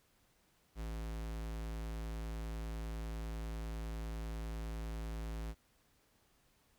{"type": "tone", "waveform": "square", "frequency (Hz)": 55, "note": "A1", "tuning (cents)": 0, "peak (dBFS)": -40, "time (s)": [0.75, 5.55], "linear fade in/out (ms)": 50, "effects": ["pink hiss -72 dBFS RMS until 6.78 s"]}